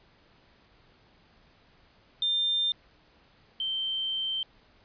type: tone pair in turn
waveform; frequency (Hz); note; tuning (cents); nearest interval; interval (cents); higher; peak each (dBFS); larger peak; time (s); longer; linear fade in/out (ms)
sine; 3600 / 3120; A7 / G7; +39 / -9; major second; 248; first; -24 / -28; first; 2.22-2.72 / 3.6-4.43; second; 2
effects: pink hiss -61 dBFS RMS until 4.84 s + resampled to 11025 Hz